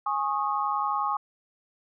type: chord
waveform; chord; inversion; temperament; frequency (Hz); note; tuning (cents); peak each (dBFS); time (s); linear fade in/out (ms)
sine; Ab suspended fourth; none; equal with one note detuned; 830.6 / 1093.5 / 1244.5; Ab5 / Db6 / Eb6; 0 / -24 / 0; -29 / -28 / -30; 0.06-1.17; 5
effects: none